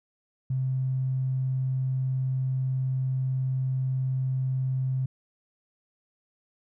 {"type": "tone with tanh clipping", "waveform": "triangle", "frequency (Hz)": 130.81, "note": "C3", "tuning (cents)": 0, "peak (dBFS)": -24, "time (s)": [0.5, 5.06], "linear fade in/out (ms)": 5, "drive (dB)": 3, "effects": []}